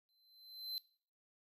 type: tone with exponential growth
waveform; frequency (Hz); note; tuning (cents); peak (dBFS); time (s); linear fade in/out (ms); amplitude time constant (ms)
square; 4078; C8; -45; -38; 0.09-0.78; 0; 150
effects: noise-tail reverb RT60 0.5 s tail -20 dB re dry